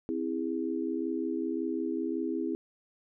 sine chord, C augmented, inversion none, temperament just, 261.6 / 327 / 408.8 Hz, C4 / E4 / G#4, 0 / -14 / -27 cents, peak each -34 / -32 / -36 dBFS, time 0.09-2.55 s, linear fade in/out 0 ms, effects none

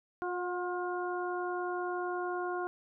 harmonic tone with a mistuned harmonic, 355.9 Hz, F4, 33 cents sharp, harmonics 1 / 2 / 3 / 4, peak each -35 / -38 / -40 / -41 dBFS, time 0.22-2.67 s, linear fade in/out 0 ms, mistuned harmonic 2, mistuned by +24 cents, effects none

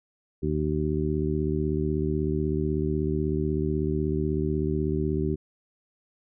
harmonic tone, 76.2 Hz, D#2, 36 cents flat, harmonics 1 / 2 / 3 / 4 / 5, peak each -30 / -29 / -32 / -31 / -29 dBFS, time 0.42-5.36 s, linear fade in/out 20 ms, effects none

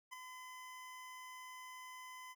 25% pulse tone with ADSR envelope, 1017 Hz, C6, 50 cents flat, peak -40 dBFS, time 0.11-2.35 s, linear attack 23 ms, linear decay 6 ms, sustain -6 dB, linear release 37 ms, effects none

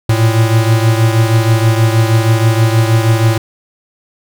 square beating tone pair, 111 / 117.3 Hz, A2 / A#2, +16 / +11 cents, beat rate 6.3 Hz, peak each -10 / -15 dBFS, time 0.09-3.38 s, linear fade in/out 5 ms, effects none

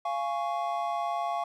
triangle chord, Db major, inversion first, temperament just, 693 / 831.5 / 1108.7 Hz, F5 / Ab5 / Db6, -14 / +2 / 0 cents, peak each -29 / -32 / -32 dBFS, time 0.05-1.44 s, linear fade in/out 5 ms, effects none

